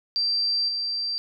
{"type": "tone with level steps", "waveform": "sine", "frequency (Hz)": 4699, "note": "D8", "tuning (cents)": 0, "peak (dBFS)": [-21, -25], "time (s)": [0.16, 1.18], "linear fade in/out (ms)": 0, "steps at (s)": 0.68, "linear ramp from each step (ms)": 10, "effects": []}